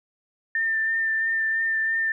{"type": "tone with vibrato", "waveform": "sine", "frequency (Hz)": 1794, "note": "A6", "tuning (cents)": 33, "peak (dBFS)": -21, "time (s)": [0.55, 2.12], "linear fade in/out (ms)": 2, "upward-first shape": "sine", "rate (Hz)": 3, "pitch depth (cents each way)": 16, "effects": []}